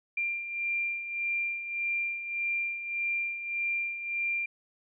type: beating tone pair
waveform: sine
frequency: 2380 / 2381.7 Hz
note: D7 / D7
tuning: +22 / +24 cents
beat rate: 1.7 Hz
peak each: -37 / -30 dBFS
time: 0.17-4.46 s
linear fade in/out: 5 ms
effects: none